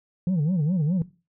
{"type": "tone with vibrato", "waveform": "sine", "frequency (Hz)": 165.7, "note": "E3", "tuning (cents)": 9, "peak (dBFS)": -17, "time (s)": [0.27, 1.02], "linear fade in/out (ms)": 2, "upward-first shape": "sine", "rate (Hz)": 4.8, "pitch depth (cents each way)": 240, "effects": ["noise-tail reverb RT60 0.3 s tail -18 dB re dry", "tanh soft clip ceiling -19 dBFS"]}